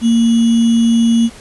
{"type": "tone with sample-and-hold", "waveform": "sine", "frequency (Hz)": 230.7, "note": "A#3", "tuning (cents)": -18, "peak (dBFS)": -8, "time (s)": [0.01, 1.3], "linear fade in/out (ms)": 50, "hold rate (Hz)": 3150, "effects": ["pink hiss -38 dBFS RMS until 1.4 s", "resampled to 24000 Hz"]}